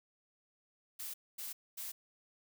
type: noise bursts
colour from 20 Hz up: blue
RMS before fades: -43 dBFS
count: 3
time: 0.99-1.92 s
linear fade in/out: 10 ms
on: 150 ms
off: 240 ms
effects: none